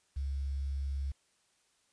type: tone with quantisation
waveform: sine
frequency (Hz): 68.9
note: C#2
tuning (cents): -10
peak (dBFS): -32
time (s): 0.16-1.12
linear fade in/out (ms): 10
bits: 10
effects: white hiss -72 dBFS RMS until 1.92 s + resampled to 22050 Hz